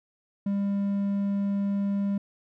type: tone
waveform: triangle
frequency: 199.8 Hz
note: G3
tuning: 33 cents sharp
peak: -22 dBFS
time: 0.46-2.18 s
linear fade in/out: 5 ms
effects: none

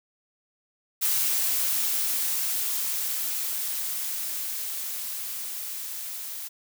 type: noise with level ramp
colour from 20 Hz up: blue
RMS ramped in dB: -24 to -36 dBFS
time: 1.01-6.49 s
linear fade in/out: 20 ms
effects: none

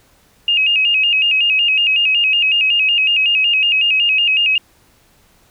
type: tone with vibrato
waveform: sine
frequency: 2683 Hz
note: E7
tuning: 30 cents sharp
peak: -11 dBFS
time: 0.48-4.58 s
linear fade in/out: 2 ms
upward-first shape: square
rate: 5.4 Hz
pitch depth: 89 cents each way
effects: pink hiss -53 dBFS RMS until 5.5 s

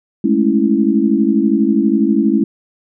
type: chord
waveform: sine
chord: A major seventh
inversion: third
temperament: equal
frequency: 207.7 / 220 / 277.2 / 329.6 Hz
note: G#3 / A3 / C#4 / E4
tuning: 0 / 0 / 0 / 0 cents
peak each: -16 dBFS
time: 0.24-2.44 s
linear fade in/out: 5 ms
effects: none

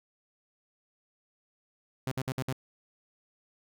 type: tone bursts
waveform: sawtooth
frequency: 130.8 Hz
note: C3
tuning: in tune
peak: -26 dBFS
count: 5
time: 2.07-2.527 s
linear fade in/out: 2 ms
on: 45 ms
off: 58 ms
effects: none

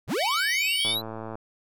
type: linear sweep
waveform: square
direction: up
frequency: 46.25 to 4058 Hz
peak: -25 dBFS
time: 0.07-1.02 s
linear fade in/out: 50 ms
type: harmonic tone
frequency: 756 Hz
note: F#5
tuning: 37 cents sharp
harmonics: 3 / 4 / 5 / 6 / 7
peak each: -31 / -32 / -38 / -34 / -39 dBFS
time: 0.16-0.96 s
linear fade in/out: 50 ms
type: click train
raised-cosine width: 1 ms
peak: -22 dBFS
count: 57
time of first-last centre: 0.85-1.355 s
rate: 111 Hz
effects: none

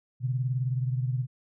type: beating tone pair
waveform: sine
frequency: 125.2 / 144.2 Hz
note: B2 / D3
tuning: +24 / -31 cents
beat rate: 19 Hz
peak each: -26 / -33 dBFS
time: 0.2-1.27 s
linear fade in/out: 50 ms
effects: none

